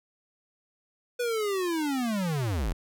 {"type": "linear sweep", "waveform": "square", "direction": "down", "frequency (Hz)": [493.9, 35.16], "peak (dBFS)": -27, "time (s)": [1.19, 2.73], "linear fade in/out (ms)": 10, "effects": []}